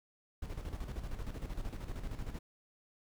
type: noise with tremolo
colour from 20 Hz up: brown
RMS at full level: -39 dBFS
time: 0.42-2.39 s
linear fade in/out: 5 ms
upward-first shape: square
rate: 13 Hz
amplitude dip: 55%
effects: none